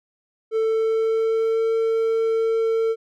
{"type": "tone with pitch glide", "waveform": "triangle", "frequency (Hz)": [443.9, 450.4], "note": ["A4", "A4"], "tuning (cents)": [15, 40], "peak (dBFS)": -16, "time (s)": [0.51, 2.96], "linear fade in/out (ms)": 50, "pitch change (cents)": 25, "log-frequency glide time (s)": [0.62, 1.74], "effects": []}